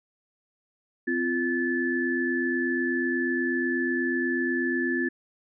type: tone cluster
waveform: sine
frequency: 256.4 / 344.6 / 1738 Hz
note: C4 / F4 / A6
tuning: -35 / -23 / -22 cents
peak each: -28 dBFS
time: 1.07-5.09 s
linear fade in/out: 10 ms
effects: none